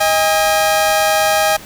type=tone pair together; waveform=sawtooth; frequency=630 / 810 Hz; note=D#5 / G#5; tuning=+21 / -43 cents; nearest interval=major third; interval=436 cents; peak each=-11 dBFS; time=0-1.57 s; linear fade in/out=10 ms; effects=pink hiss -36 dBFS RMS until 1.65 s